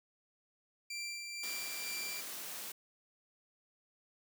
20% pulse tone with tremolo, 2356 Hz, D7, 5 cents sharp, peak -34 dBFS, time 0.9-2.21 s, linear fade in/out 5 ms, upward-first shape sine, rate 2.1 Hz, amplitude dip 35%
white high-pass noise, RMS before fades -44 dBFS, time 1.43-2.72 s, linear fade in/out 5 ms, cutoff 180 Hz, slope 12 dB/octave
effects none

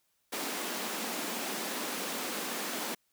pink high-pass noise, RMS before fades -36 dBFS, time 0.32-2.95 s, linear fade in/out 10 ms, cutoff 200 Hz, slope 48 dB/octave, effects white hiss -75 dBFS RMS until 3.12 s

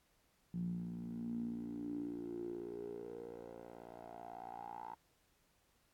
10% pulse tone with band-pass filter sweep, 58.27 Hz, A#1, in tune, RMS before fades -45 dBFS, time 0.54-4.95 s, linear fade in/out 0 ms, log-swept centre 170 to 910 Hz, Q 8.9, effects pink hiss -75 dBFS RMS until 5.93 s + AAC 64 kbps

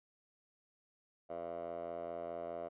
10% pulse tone with band-pass filter, 84.8 Hz, E2, 50 cents sharp, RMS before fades -43 dBFS, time 1.29-2.69 s, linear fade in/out 20 ms, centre 660 Hz, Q 6.6, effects resampled to 8000 Hz

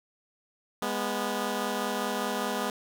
10% pulse tone pair together, 205 / 245 Hz, G#3 / B3, -22 / -14 cents, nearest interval minor third, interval 308 cents, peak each -23 dBFS, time 0.82-2.7 s, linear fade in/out 2 ms, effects none

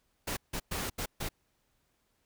pink noise bursts at uneven times, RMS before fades -35 dBFS, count 5, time 0.27-0.37 / 0.53-0.6 / 0.71-0.9 / 0.98-1.06 / 1.2-1.29 s, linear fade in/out 10 ms, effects pink hiss -75 dBFS RMS until 2.25 s

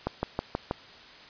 click train, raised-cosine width 1 ms, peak -13 dBFS, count 5, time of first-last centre 0.07-0.711 s, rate 6.24 Hz, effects white hiss -49 dBFS RMS until 1.29 s + resampled to 11025 Hz

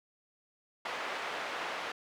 pink band-pass noise, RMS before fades -38 dBFS, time 0.85-1.92 s, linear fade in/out 5 ms, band 650 to 2600 Hz, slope 12 dB/octave, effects none

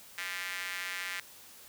square tone with high-pass filter, 92.5 Hz, F#2, in tune, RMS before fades -38 dBFS, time 0.18-1.2 s, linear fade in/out 0 ms, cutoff 1900 Hz, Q 2.6, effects white hiss -53 dBFS RMS until 1.68 s

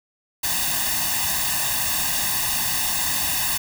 white noise with comb filter, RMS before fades -23 dBFS, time 0.43-3.58 s, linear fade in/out 10 ms, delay 1.1 ms, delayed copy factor +0.95, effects none

